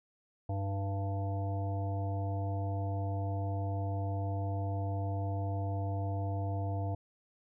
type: harmonic tone with a mistuned harmonic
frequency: 98 Hz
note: G2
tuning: in tune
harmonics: 1 / 3 / 5 / 7 / 9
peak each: -32 / -43 / -46 / -41 / -48 dBFS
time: 0.49-6.95 s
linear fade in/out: 5 ms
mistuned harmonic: 3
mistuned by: +36 cents
effects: none